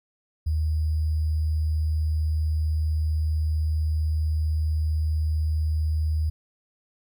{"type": "tone with sample-and-hold", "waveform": "sine", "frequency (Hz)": 77.78, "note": "D#2", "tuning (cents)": 0, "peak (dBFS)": -21, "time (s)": [0.46, 6.3], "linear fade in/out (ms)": 10, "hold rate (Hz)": 4900, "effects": []}